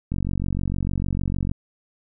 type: click train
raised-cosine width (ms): 5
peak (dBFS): -13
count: 66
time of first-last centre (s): 0.12-1.515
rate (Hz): 46.6
effects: none